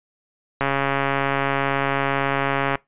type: click train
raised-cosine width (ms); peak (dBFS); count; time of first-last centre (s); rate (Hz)
0.5; -6; 297; 0.61-2.755; 138
effects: noise-tail reverb RT60 0.2 s tail -23 dB re dry + resampled to 8000 Hz